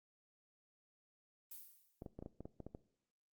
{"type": "noise with exponential decay", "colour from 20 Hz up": "violet", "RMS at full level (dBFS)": -48, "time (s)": [1.51, 2.07], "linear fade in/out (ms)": 5, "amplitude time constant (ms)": 120}
{"type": "clicks", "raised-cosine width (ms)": 2, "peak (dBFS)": -34, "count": 10, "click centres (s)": [2.021, 2.062, 2.19, 2.225, 2.261, 2.406, 2.455, 2.603, 2.666, 2.749]}
{"effects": ["noise-tail reverb RT60 0.7 s tail -20 dB re dry", "Opus 32 kbps"]}